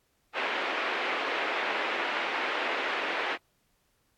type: band-pass noise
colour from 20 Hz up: white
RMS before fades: -31 dBFS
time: 0.33-3.38 s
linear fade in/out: 50 ms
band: 330 to 2600 Hz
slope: 24 dB/octave
effects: pink hiss -72 dBFS RMS until 4.17 s + AAC 64 kbps